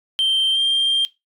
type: tone with pitch glide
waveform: sine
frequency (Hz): 3136 to 3183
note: G7 to G7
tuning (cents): 0 to +26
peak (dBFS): -13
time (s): 0.19-1.05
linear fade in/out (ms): 0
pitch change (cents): +26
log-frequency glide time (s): 0.52-0.59
effects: noise-tail reverb RT60 0.2 s tail -19 dB re dry + tanh soft clip ceiling -14 dBFS